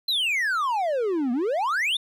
triangle exponential two-way sweep, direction down then up, 4186 to 231.8 to 3708 Hz, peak -20 dBFS, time 0.08-1.97 s, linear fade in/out 5 ms, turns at 1.32 s, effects none

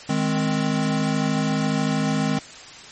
square chord, Ab major, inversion second, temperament equal, 155.56 / 207.7 / 261.6 Hz, Eb3 / Ab3 / C4, 0 / 0 / 0 cents, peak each -25 dBFS, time 0.09-2.39 s, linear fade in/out 5 ms, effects white hiss -41 dBFS RMS until 2.91 s + MP3 32 kbps

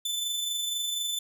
sawtooth tone with amplitude modulation, 3518 Hz, A7, 1 cent flat, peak -24 dBFS, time 0.05-1.19 s, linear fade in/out 5 ms, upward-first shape sine, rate 24.1 Hz, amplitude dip 35%, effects none

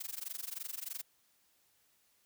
blue noise with amplitude modulation, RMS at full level -39 dBFS, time 0-1.02 s, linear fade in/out 10 ms, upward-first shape sine, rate 23.2 Hz, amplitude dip 95%, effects white hiss -72 dBFS RMS until 2.25 s

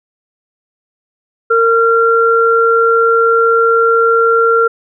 sine tone pair together, 458.9 / 1375 Hz, A#4 / F6, -27 / -27 cents, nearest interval octave + perfect fifth, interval 1900 cents, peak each -10 dBFS, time 1.5-4.68 s, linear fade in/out 10 ms, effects none

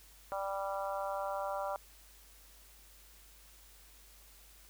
harmonic tone, 196 Hz, G3, in tune, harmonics 3 / 4 / 5 / 6 / 7, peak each -38 / -40 / -42 / -44 / -45 dBFS, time 0.32-1.76 s, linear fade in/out 0 ms, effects added 50 Hz sine -60 dBFS peak until 4.69 s + white hiss -60 dBFS RMS until 4.69 s

